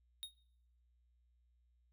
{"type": "tone with exponential decay", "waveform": "square", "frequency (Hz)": 3729, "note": "A#7", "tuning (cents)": 0, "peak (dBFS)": -39, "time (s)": [0.23, 0.35], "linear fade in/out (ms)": 0, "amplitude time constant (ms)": 26, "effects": ["noise-tail reverb RT60 0.8 s tail -23 dB re dry", "added 60 Hz sine -70 dBFS peak until 1.92 s"]}